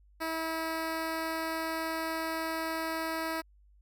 10% pulse tone with notch filter, 323.5 Hz, E4, 32 cents flat, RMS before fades -34 dBFS, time 0.2-3.42 s, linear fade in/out 20 ms, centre 6900 Hz, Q 2, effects added 50 Hz sine -58 dBFS peak until 3.81 s

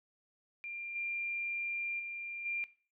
sine tone with level steps, 2387 Hz, D7, 28 cents sharp, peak -40 / -35 / -40 / -34 dBFS, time 0.64-2.64 s, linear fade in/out 0 ms, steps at 0.95 / 1.99 / 2.45 s, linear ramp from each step 10 ms, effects noise-tail reverb RT60 0.4 s tail -18 dB re dry

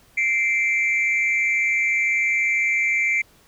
sine tone pair together, 2093 / 2333 Hz, C7 / D7, 0 / -12 cents, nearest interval major second, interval 188 cents, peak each -19 dBFS, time 0.17-3.22 s, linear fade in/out 10 ms, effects tanh soft clip ceiling -14 dBFS + pink hiss -55 dBFS RMS until 3.47 s

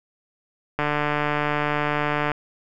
click train, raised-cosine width 0.5 ms, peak -8 dBFS, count 227, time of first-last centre 0.79-2.317 s, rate 148 Hz, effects none

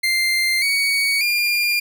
30% pulse tone with pitch steps, 2093 / 2243 / 2404 Hz, C7 / C#7 / D7, 0 / +20 / +40 cents, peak -14 dBFS, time 0.03-1.8 s, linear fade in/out 10 ms, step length 590 ms, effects none

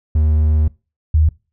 triangle / sine tone pair in turn, 76.9 / 77.66 Hz, D#2 / D#2, -20 / -3 cents, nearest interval unison, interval 17 cents, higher second, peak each -9 dBFS, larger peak neither, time 0.15-0.68 / 1.14-1.29 s, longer first, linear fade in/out 5 ms, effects noise-tail reverb RT60 0.3 s tail -23 dB re dry

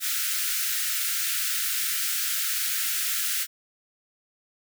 white high-pass noise, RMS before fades -27 dBFS, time 0-3.47 s, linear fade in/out 50 ms, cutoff 1300 Hz, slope 96 dB/octave, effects none

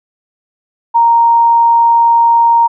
sine tone, 931 Hz, A#5, 2 cents flat, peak -5 dBFS, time 0.94-2.68 s, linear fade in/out 20 ms, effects none

